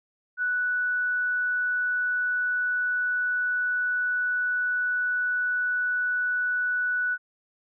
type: tone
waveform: sine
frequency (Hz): 1480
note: F#6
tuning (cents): 0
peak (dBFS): -23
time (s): 0.37-7.18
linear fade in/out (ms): 50
effects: none